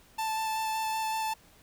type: tone with vibrato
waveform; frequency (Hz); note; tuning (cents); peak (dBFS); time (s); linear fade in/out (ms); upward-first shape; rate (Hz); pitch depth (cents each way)
45% pulse; 880; A5; 0; -29; 0.18-1.34; 10; square; 5.3; 8
effects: pink hiss -59 dBFS RMS until 1.62 s